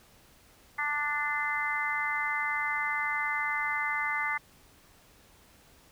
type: harmonic tone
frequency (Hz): 294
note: D4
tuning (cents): +2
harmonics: 3 / 4 / 5 / 6 / 7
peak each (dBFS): -36 / -35 / -38 / -35 / -31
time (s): 0.78-4.38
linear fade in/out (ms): 10
effects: pink hiss -59 dBFS RMS until 5.91 s